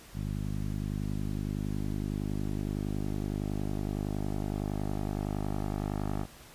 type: tone with low-pass filter sweep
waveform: 10% pulse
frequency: 50.8 Hz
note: G#1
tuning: 38 cents flat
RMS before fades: -33 dBFS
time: 0.13-6.27 s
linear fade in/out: 50 ms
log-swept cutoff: 180 to 1100 Hz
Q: 1
effects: pink hiss -52 dBFS RMS until 6.54 s + resampled to 32000 Hz